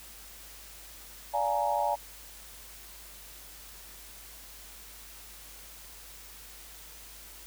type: chord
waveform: sine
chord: Bb dominant seventh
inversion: first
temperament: just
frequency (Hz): 582.7 / 699.2 / 839.1 / 932.3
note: D5 / F5 / Ab5 / Bb5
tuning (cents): -14 / +2 / +18 / 0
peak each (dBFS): -32 / -33 / -29 / -32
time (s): 1.33-1.96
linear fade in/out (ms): 20
effects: added 50 Hz sine -54 dBFS peak until 7.46 s + white hiss -49 dBFS RMS until 7.46 s